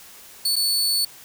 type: tone with dropouts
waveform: sawtooth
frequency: 4452 Hz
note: C#8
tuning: 7 cents sharp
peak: -16 dBFS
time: 0.45-1.05 s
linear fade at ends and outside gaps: 5 ms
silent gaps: 0.558-0.563 s
effects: white hiss -45 dBFS RMS until 1.24 s